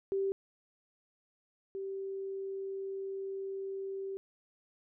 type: tone pair in turn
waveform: sine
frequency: 390.1 / 388.6 Hz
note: G4 / G4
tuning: -8 / -15 cents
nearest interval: unison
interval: 7 cents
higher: first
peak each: -29 / -36 dBFS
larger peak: first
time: 0.12-0.32 / 1.75-4.17 s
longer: second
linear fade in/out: 0 ms
effects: none